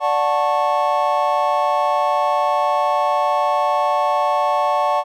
triangle chord, D major seventh, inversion none, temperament just, 587.3 / 734.2 / 881 / 1101.2 Hz, D5 / F#5 / A5 / C#6, 0 / -14 / +2 / -12 cents, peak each -19 dBFS, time 0-5.04 s, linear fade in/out 50 ms, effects none

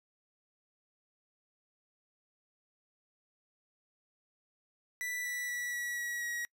45% pulse tone with pitch steps, 1974 / 1960.4 / 1946.8 / 1933.4 / 1920 / 1906.8 Hz, B6 / B6 / B6 / B6 / B6 / A#6, -1 / -13 / -25 / -37 / -49 / +39 cents, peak -35 dBFS, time 5.01-6.45 s, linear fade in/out 0 ms, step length 240 ms, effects noise-tail reverb RT60 0.1 s tail -26 dB re dry

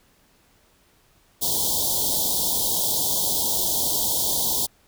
white band-stop noise, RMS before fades -23 dBFS, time 1.41-4.67 s, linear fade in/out 20 ms, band 990 to 3200 Hz, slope 96 dB/octave, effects pink hiss -60 dBFS RMS until 4.87 s

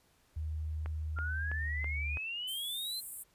sine tone with pitch glide, 77.78 to 73.41 Hz, D#2 to D2, 0 to 0 cents, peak -34 dBFS, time 0.36-2.18 s, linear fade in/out 10 ms, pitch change -100 cents, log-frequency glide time 1.44-1.93 s
click train, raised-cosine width 0.5 ms, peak -29 dBFS, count 5, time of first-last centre 0.86-2.171 s, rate 3.05 Hz
sine exponential sweep, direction up, 1374 to 4182 Hz, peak -36 dBFS, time 1.16-3.01 s, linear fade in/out 20 ms
pink high-pass noise, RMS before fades -43 dBFS, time 2.47-3.24 s, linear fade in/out 20 ms, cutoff 8000 Hz, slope 96 dB/octave
effects pink hiss -69 dBFS RMS until 3.34 s + resampled to 32000 Hz

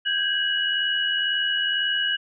sine tone cluster, 1564 / 1646 / 2923 Hz, G6 / G#6 / F#7, -4 / -16 / -22 cents, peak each -28 / -27 / -23 dBFS, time 0.05-2.17 s, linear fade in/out 20 ms, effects none

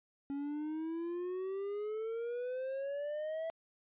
triangle exponential sweep, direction up, 277.2 to 659.3 Hz, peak -34 dBFS, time 0.3-3.5 s, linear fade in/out 0 ms, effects resampled to 8000 Hz

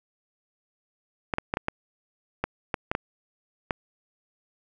clicks, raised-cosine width 0.5 ms, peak -10 dBFS, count 10, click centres 1.338 / 1.384 / 1.539 / 1.571 / 1.684 / 2.44 / 2.742 / 2.915 / 2.951 / 3.708 s, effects none

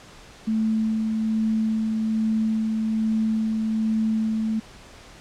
sine tone with tremolo, 220 Hz, A3, in tune, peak -19 dBFS, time 0.47-4.6 s, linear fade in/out 10 ms, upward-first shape sine, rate 1.2 Hz, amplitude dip 25%, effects pink hiss -46 dBFS RMS until 5.2 s + low-pass 7000 Hz 12 dB/octave

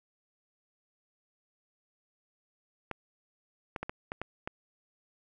clicks, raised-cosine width 0.5 ms, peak -20 dBFS, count 7, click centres 2.913 / 3.762 / 3.83 / 3.895 / 4.119 / 4.216 / 4.475 s, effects none

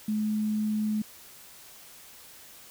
sine tone, 213.6 Hz, G#3, 49 cents sharp, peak -25 dBFS, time 0.08-1.02 s, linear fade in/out 5 ms, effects white hiss -50 dBFS RMS until 2.7 s

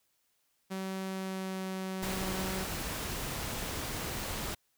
sawtooth tone with pitch glide, 190.4 to 188.87 Hz, F#3 to F#3, +50 to +36 cents, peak -31 dBFS, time 0.7-2.65 s, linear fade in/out 20 ms, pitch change -14 cents, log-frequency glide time 1.04-1.62 s
pink noise, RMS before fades -37 dBFS, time 2.02-4.55 s, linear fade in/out 10 ms
effects white hiss -75 dBFS RMS until 4.77 s

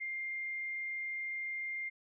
sine tone, 2109 Hz, C7, 13 cents sharp, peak -36 dBFS, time 0-1.9 s, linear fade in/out 20 ms, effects none

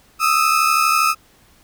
35% pulse tone pair together, 1242 / 1314.4 Hz, D#6 / E6, -3 / -5 cents, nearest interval minor second, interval 98 cents, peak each -15 dBFS, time 0.19-1.15 s, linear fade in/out 50 ms, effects pink hiss -53 dBFS RMS until 1.63 s

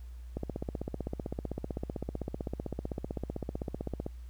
click train, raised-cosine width 2 ms, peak -21 dBFS, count 59, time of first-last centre 0.37-4.064 s, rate 15.7 Hz, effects added 60 Hz sine -42 dBFS peak until 4.29 s + pink hiss -66 dBFS RMS until 4.29 s

